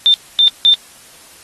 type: tone bursts at uneven times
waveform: sine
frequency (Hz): 3585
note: A7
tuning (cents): +32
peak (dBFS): -6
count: 3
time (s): 0.06-0.14 / 0.39-0.48 / 0.65-0.74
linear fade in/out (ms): 0
effects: white hiss -42 dBFS RMS until 1.43 s + AAC 32 kbps